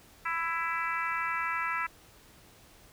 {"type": "harmonic tone", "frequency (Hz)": 332, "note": "E4", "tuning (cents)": 12, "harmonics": [3, 4, 5, 6, 7, 8], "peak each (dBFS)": [-36, -33, -37, -36, -39, -42], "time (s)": [0.25, 1.87], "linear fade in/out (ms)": 10, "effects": ["pink hiss -57 dBFS RMS until 2.92 s"]}